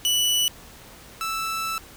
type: tone pair in turn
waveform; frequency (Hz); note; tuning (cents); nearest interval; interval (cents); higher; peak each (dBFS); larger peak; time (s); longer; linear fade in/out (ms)
sawtooth; 2960 / 1320.1; F#7 / E6; 0 / +2; octave + major second; 1398; first; -16 / -22; first; 0.05-0.48 / 1.21-1.78; second; 0
effects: pink hiss -46 dBFS RMS until 1.96 s